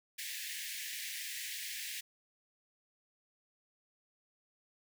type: high-pass noise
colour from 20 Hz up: pink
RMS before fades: -42 dBFS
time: 0.18-2.01 s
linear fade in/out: 10 ms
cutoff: 1700 Hz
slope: 96 dB/octave
effects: none